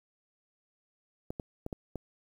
clicks, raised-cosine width 2 ms, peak -23 dBFS, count 5, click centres 1.305 / 1.398 / 1.664 / 1.728 / 1.957 s, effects 9-bit

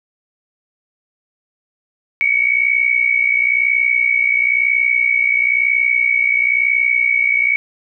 sine tone pair together, 2217 / 2278 Hz, C#7 / C#7, 0 / +47 cents, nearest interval unison, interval 47 cents, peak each -15 dBFS, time 2.21-7.56 s, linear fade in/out 0 ms, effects none

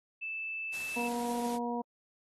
sine tone, 2636 Hz, E7, 1 cent flat, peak -35 dBFS, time 0.21-1.09 s, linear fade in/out 20 ms
white noise, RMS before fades -45 dBFS, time 0.72-1.58 s, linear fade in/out 20 ms
harmonic tone, 238.9 Hz, A#3, 43 cents sharp, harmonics 1 / 2 / 3 / 4, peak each -35 / -38 / -39 / -38 dBFS, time 0.96-1.82 s, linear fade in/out 10 ms
effects AAC 32 kbps

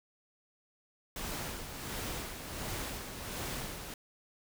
pink noise with tremolo, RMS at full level -38 dBFS, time 1.16-3.94 s, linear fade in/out 2 ms, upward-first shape sine, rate 1.4 Hz, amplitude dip 50%, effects none

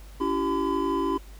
triangle tone cluster, 283.1 / 336.1 / 387.2 / 1013 Hz, C#4 / E4 / G4 / B5, +37 / +34 / -21 / +44 cents, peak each -27 dBFS, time 0.2-1.18 s, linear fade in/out 10 ms, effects added 50 Hz sine -42 dBFS peak until 1.39 s + pink hiss -53 dBFS RMS until 1.39 s

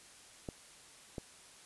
clicks, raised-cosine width 2 ms, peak -26 dBFS, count 2, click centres 0.488 / 1.182 s, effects white hiss -57 dBFS RMS until 1.65 s + resampled to 24000 Hz

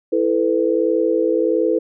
sine chord, E suspended fourth, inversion none, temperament equal with one note detuned, 329.6 / 440 / 501.4 Hz, E4 / A4 / B4, 0 / 0 / +26 cents, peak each -19 dBFS, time 0.12-1.79 s, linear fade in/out 10 ms, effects none

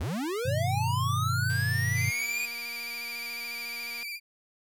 square linear sweep, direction up, 58.27 to 2492 Hz, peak -30 dBFS, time 0-2.46 s, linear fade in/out 10 ms
sine chord, G augmented, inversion none, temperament just, 98 / 122.5 / 153.12 Hz, G2 / B2 / D#3, 0 / -14 / -27 cents, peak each -30 / -29 / -35 dBFS, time 0.45-2.11 s, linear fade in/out 10 ms
click train, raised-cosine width 0.2 ms, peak -29 dBFS, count 598, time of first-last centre 1.5-4.03 s, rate 236 Hz
30% pulse tone with vibrato, 2349 Hz, D7, in tune, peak -32 dBFS, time 1.94-4.2 s, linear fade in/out 50 ms, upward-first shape square, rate 14 Hz, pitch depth 34 cents each way
effects none

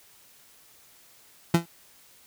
30% pulse tone with exponential decay, 169.1 Hz, E3, 44 cents sharp, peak -11 dBFS, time 1.54-1.66 s, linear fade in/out 5 ms, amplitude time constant 26 ms, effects white hiss -56 dBFS RMS until 2.26 s

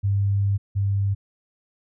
sine tone pair in turn, 99.7 / 99.29 Hz, G2 / G2, +30 / +23 cents, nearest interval unison, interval 7 cents, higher first, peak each -18 / -19 dBFS, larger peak first, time 0.03-0.58 / 0.75-1.15 s, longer first, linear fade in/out 20 ms, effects none

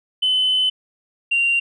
sine tone pair in turn, 3031 / 2768 Hz, F#7 / F7, +41 / -16 cents, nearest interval major second, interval 157 cents, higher first, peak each -14 dBFS, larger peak neither, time 0.22-0.7 / 1.31-1.6 s, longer first, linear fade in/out 10 ms, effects tanh soft clip ceiling -11 dBFS

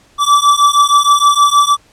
square beating tone pair, 1156 / 1162.4 Hz, D6 / D6, -28 / -18 cents, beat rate 6.4 Hz, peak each -11 dBFS, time 0.18-1.77 s, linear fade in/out 50 ms, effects pink hiss -49 dBFS RMS until 1.92 s + low-pass 9000 Hz 12 dB/octave

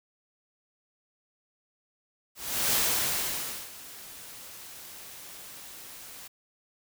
white noise with ADSR envelope, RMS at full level -25 dBFS, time 2.35-6.28 s, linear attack 380 ms, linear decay 960 ms, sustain -20 dB, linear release 8 ms, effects none

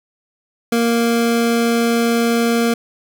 25% pulse tone, 233.1 Hz, A#3, in tune, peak -10 dBFS, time 0.72-2.74 s, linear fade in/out 5 ms, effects none

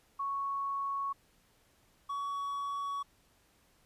sine / triangle tone pair in turn, 1108.7 / 1125.5 Hz, C#6 / C#6, 0 / +26 cents, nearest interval unison, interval 26 cents, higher second, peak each -32 / -32 dBFS, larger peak neither, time 0.19-1.13 / 2.09-3.03 s, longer neither, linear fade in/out 10 ms, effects pink hiss -68 dBFS RMS until 3.85 s + resampled to 32000 Hz

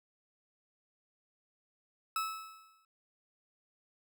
40% pulse tone with exponential decay, 1300 Hz, E6, 24 cents flat, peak -29 dBFS, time 2.16-2.85 s, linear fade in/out 2 ms, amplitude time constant 150 ms, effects none

